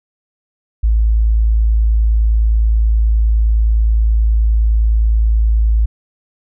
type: tone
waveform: sine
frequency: 54.8 Hz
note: A1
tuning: 6 cents flat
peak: -9 dBFS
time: 0.83-5.86 s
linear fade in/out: 10 ms
effects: none